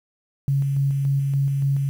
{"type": "tone with tremolo", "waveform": "sine", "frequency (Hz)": 138.59, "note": "C#3", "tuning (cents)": 0, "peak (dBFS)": -17, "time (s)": [0.48, 1.89], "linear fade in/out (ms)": 0, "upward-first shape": "square", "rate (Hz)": 3.5, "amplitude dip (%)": 25, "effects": ["8-bit"]}